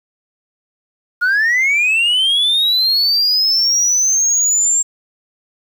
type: linear sweep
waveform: sine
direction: up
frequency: 1409 to 7459 Hz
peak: -9 dBFS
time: 1.21-4.83 s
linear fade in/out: 20 ms
effects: tanh soft clip ceiling -10 dBFS + 7-bit